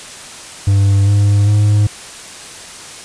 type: tone with pitch steps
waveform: triangle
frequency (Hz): 99.3 / 101.68 / 104.12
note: G2 / G#2 / G#2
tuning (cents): +23 / -36 / +5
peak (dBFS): -6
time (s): 0.67-1.87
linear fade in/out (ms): 5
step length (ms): 400
effects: white hiss -32 dBFS RMS until 3.04 s + resampled to 22050 Hz